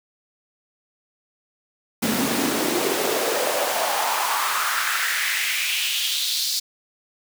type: noise with high-pass filter sweep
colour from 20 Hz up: pink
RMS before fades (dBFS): -23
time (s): 2.02-6.6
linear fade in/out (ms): 10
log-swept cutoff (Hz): 200 to 4700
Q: 3.4
effects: none